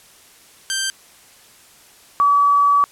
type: tone pair in turn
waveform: 10% pulse / sine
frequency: 1568 / 1143.7 Hz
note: G6 / D6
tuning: 0 / -46 cents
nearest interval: perfect fourth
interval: 546 cents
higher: first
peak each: -11 dBFS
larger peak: neither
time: 0.7-0.9 / 2.2-2.84 s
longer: second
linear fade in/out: 0 ms
effects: white hiss -48 dBFS RMS until 2.91 s + low-pass 12000 Hz 12 dB/octave